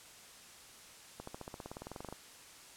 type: accelerating click train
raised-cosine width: 1 ms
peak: -29 dBFS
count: 18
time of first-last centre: 1.2-2.126 s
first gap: 74 ms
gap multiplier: 0.96
effects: white hiss -55 dBFS RMS until 2.76 s + low-pass 10000 Hz 12 dB/octave